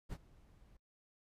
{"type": "noise with ADSR envelope", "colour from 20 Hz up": "brown", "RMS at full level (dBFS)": -41, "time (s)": [0.09, 0.77], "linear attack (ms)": 34, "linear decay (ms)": 51, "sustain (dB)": -22, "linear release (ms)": 5, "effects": ["noise-tail reverb RT60 0.1 s tail -26 dB re dry", "resampled to 32000 Hz"]}